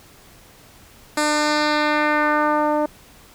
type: tone with low-pass filter sweep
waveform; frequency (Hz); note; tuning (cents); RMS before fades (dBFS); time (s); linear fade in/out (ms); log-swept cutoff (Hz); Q
10% pulse; 300.4; D4; +39; -19; 1.17-2.86; 5; 9700 to 680; 1.5
effects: pink hiss -48 dBFS RMS until 3.34 s